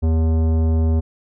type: tone with tanh clipping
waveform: sine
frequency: 80.5 Hz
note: E2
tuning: 41 cents flat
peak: -16 dBFS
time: 0.02-1.01 s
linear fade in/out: 20 ms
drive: 15 dB
effects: none